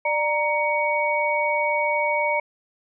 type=tone cluster; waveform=sine; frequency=596 / 933 / 2243 Hz; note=D5 / A#5 / C#7; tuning=+25 / +1 / +20 cents; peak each=-24 dBFS; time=0.05-2.4 s; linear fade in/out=5 ms; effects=none